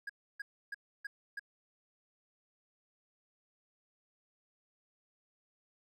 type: tone bursts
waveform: triangle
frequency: 1639 Hz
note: G#6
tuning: 23 cents flat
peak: -36 dBFS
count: 5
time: 0.07-1.395 s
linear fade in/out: 5 ms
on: 25 ms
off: 300 ms
effects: none